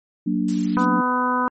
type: chord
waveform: sine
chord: Gb augmented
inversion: none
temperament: equal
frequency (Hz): 185 / 233.1 / 293.7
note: Gb3 / Bb3 / D4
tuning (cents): 0 / 0 / 0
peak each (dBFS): -23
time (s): 0.26-1.01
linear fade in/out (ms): 10
type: noise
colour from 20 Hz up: blue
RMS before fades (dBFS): -34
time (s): 0.48-0.85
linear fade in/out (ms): 5
type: harmonic tone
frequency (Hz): 250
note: B3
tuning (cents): +21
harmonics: 1 / 2 / 3 / 4 / 5 / 6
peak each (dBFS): -24 / -29 / -33 / -21 / -25 / -28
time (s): 0.77-1.48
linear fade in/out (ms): 0
effects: MP3 32 kbps